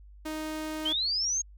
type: tone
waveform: sawtooth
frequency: 311.1 Hz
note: D#4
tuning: in tune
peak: -29 dBFS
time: 0.25-0.93 s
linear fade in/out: 10 ms
type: linear sweep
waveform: sine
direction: up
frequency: 2992 to 6610 Hz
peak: -26 dBFS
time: 0.85-1.42 s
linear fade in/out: 10 ms
effects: added 50 Hz sine -48 dBFS peak until 1.57 s